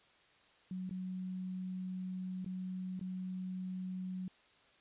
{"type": "tone with dropouts", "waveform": "sine", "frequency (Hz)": 185, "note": "F#3", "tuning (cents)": 0, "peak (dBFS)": -38, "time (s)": [0.71, 4.28], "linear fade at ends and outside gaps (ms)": 2, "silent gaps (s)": [[0.894, 0.909], [2.446, 2.461], [2.994, 3.011]], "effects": ["white hiss -66 dBFS RMS until 4.8 s", "resampled to 8000 Hz"]}